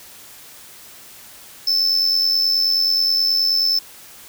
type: tone with amplitude modulation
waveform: triangle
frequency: 5274 Hz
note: E8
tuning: in tune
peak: -11 dBFS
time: 1.67-3.79 s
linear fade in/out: 5 ms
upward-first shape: sine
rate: 89.4 Hz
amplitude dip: 60%
effects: white hiss -42 dBFS RMS until 4.28 s